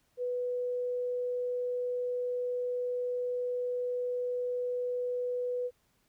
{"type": "tone", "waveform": "sine", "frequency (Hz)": 493.9, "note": "B4", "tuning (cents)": 0, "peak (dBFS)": -30, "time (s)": [0.17, 5.71], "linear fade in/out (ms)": 50, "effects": ["pink hiss -72 dBFS RMS until 6.08 s"]}